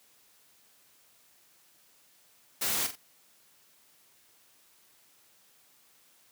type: noise with echo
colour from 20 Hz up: white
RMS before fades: -30 dBFS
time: 2.61-2.87 s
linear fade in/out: 10 ms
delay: 44 ms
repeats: 2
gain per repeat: -9 dB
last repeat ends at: 2.958 s
effects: white hiss -63 dBFS RMS until 6.31 s + high-pass 100 Hz 12 dB/octave